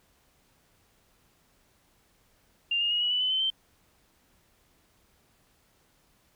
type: tone with pitch steps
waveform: sine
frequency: 2794 / 2838 / 2883 / 2928 / 2974 / 3021 / 3068 / 3116 Hz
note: F7 / F7 / F#7 / F#7 / F#7 / F#7 / G7 / G7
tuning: 0 / +27 / -46 / -19 / +8 / +35 / -38 / -11 cents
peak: -24 dBFS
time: 2.71-3.502 s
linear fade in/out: 5 ms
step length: 99 ms
effects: pink hiss -66 dBFS RMS until 6.35 s